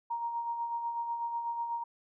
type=tone with tremolo; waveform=sine; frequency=936 Hz; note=A#5; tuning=7 cents sharp; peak=-30 dBFS; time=0.1-1.84 s; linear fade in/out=10 ms; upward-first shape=sine; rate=8.1 Hz; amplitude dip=45%; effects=none